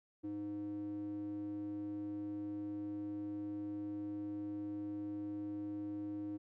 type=tone with band-pass filter; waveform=square; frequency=102.9 Hz; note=G#2; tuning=16 cents flat; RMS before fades=-42 dBFS; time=0.23-6.38 s; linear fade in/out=20 ms; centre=330 Hz; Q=6.7; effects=none